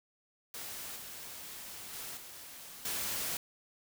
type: noise with level steps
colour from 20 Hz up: white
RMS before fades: -43 / -46 / -43 / -49 / -36 dBFS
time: 0.54-3.37 s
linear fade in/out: 2 ms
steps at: 0.96 / 1.93 / 2.17 / 2.85 s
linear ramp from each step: 2 ms
effects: none